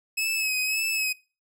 sawtooth tone with vibrato, 2570 Hz, E7, 45 cents flat, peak -21 dBFS, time 0.17-1.13 s, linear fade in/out 10 ms, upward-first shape sine, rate 1.8 Hz, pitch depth 41 cents each way, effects noise-tail reverb RT60 0.3 s tail -21 dB re dry

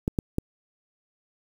clicks, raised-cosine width 3 ms, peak -11 dBFS, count 3, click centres 0.079 / 0.188 / 0.384 s, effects 7-bit

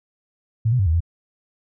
sine tone with pitch steps, 112.6 / 125.9 / 96.9 / 79.6 / 84.2 Hz, A2 / B2 / G2 / D#2 / E2, +40 / +34 / -20 / +40 / +37 cents, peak -15 dBFS, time 0.65-1.005 s, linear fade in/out 10 ms, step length 71 ms, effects none

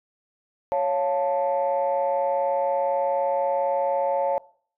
sine chord, Db augmented, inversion none, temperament equal, 554.4 / 698.5 / 880 Hz, Db5 / F5 / A5, 0 / 0 / 0 cents, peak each -22 / -27 / -25 dBFS, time 0.72-4.38 s, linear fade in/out 0 ms, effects noise-tail reverb RT60 0.5 s tail -21 dB re dry + tanh soft clip ceiling -14 dBFS

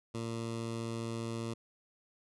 15% pulse tone with notch filter, 114.9 Hz, A#2, 25 cents flat, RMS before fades -38 dBFS, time 0.14-1.54 s, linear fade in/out 10 ms, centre 1700 Hz, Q 1.9, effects resampled to 24000 Hz

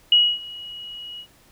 sine tone with ADSR envelope, 2907 Hz, F#7, 31 cents flat, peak -10 dBFS, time 0.12-1.27 s, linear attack 3 ms, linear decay 260 ms, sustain -23 dB, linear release 76 ms, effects pink hiss -55 dBFS RMS until 1.51 s

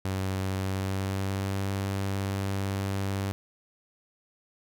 sawtooth tone with pitch glide, 95.3 to 97.87 Hz, G2 to G2, -48 to -2 cents, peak -24 dBFS, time 0.05-3.32 s, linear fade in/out 0 ms, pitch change +46 cents, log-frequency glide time 0.51-1.66 s, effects none

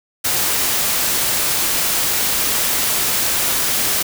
white noise, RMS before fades -18 dBFS, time 0.24-4.03 s, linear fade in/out 10 ms, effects none

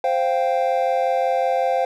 triangle chord, C suspended fourth, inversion none, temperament equal, 523.3 / 698.5 / 784 Hz, C5 / F5 / G5, 0 / 0 / 0 cents, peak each -19 / -20 / -21 dBFS, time 0.04-1.85 s, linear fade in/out 2 ms, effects none

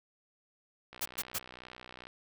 click train, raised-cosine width 0.3 ms, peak -31 dBFS, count 72, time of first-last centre 0.93-2.07 s, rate 62.3 Hz
white noise bursts, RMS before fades -34 dBFS, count 3, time 1.01-1.388 s, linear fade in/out 10 ms, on 46 ms, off 120 ms
effects none

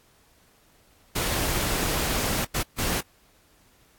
pink noise bursts at uneven times, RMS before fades -26 dBFS, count 3, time 1.15-2.45 / 2.54-2.63 / 2.78-3.01 s, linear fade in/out 10 ms, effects pink hiss -60 dBFS RMS until 3.98 s + AAC 64 kbps

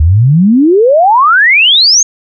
sine exponential sweep, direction up, 72.5 to 6640 Hz, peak -3 dBFS, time 0-2.03 s, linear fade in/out 5 ms, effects none

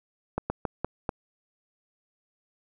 slowing click train, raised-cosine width 1 ms, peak -13 dBFS, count 5, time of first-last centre 0.38-1.092 s, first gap 120 ms, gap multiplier 1.27, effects none

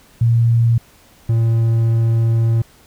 sine / triangle tone pair in turn, 116.54 / 114.34 Hz, A#2 / A#2, 0 / -33 cents, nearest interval unison, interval 33 cents, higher first, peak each -10 dBFS, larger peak neither, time 0.21-0.78 / 1.29-2.62 s, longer second, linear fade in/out 5 ms, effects pink hiss -49 dBFS RMS until 2.86 s

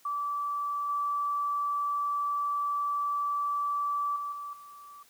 sine tone with level steps, 1158 Hz, D6, 25 cents flat, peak -29 / -27 / -32 / -36 / -46 dBFS, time 0.05-5.03 s, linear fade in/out 5 ms, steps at 0.89 / 4.16 / 4.32 / 4.53 s, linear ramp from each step 2 ms, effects white hiss -61 dBFS RMS until 5.09 s

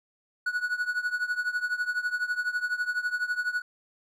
triangle tone with tremolo, 1468 Hz, F#6, 14 cents flat, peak -21 dBFS, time 0.46-3.62 s, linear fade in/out 5 ms, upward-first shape triangle, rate 12 Hz, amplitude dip 90%, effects none

